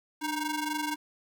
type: ring-modulated tone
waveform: sawtooth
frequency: 622.3 Hz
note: D#5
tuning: in tune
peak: -23 dBFS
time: 0.21-0.96 s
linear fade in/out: 20 ms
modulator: 323 Hz
effects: none